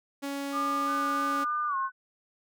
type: tone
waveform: sawtooth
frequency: 279.6 Hz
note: C#4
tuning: 15 cents sharp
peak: -28 dBFS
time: 0.22-1.45 s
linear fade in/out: 20 ms
type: tone with pitch glide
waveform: sine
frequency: 1204 to 1072.6 Hz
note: D6 to C6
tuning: +43 to +43 cents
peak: -27 dBFS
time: 0.52-1.9 s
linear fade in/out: 50 ms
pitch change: -200 cents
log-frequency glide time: 1.68-1.76 s
type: tone with vibrato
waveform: sine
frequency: 1480 Hz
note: F#6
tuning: in tune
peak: -37 dBFS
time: 0.86-1.92 s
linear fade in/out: 50 ms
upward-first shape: sine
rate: 3.2 Hz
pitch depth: 24 cents each way
effects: none